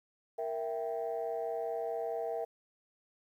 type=chord; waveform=sine; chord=E diminished; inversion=second; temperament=equal; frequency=466.2 / 659.3 / 784 Hz; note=Bb4 / E5 / G5; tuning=0 / 0 / 0 cents; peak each=-36 / -36 / -40 dBFS; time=0.38-2.45 s; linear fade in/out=10 ms; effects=tanh soft clip ceiling -26 dBFS + 11-bit